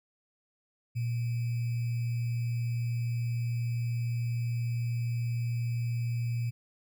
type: tone with sample-and-hold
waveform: sine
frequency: 118.5 Hz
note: A#2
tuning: 29 cents sharp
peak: -28 dBFS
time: 0.95-6.51 s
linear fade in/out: 20 ms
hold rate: 2450 Hz
effects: none